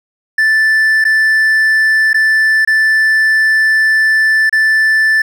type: tone with dropouts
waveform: triangle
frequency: 1760 Hz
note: A6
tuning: in tune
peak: -6 dBFS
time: 0.38-5.22 s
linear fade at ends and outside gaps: 5 ms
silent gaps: 1.042-1.05 / 2.132-2.143 / 2.65-2.674 / 4.496-4.526 s
effects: none